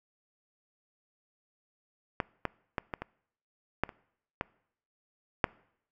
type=clicks; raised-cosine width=0.5 ms; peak=-13 / -14 / -15 / -18 / -21 / -11 / -28 / -15 / -7 dBFS; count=9; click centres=2.202 / 2.453 / 2.782 / 2.938 / 3.02 / 3.836 / 3.892 / 4.411 / 5.442 s; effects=noise-tail reverb RT60 0.7 s tail -24 dB re dry